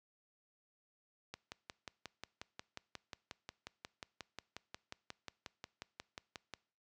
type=click train; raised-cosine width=0.2 ms; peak=-27 dBFS; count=30; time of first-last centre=1.34-6.537 s; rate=5.58 Hz; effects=noise-tail reverb RT60 0.5 s tail -23 dB re dry + high-pass 60 Hz 12 dB/octave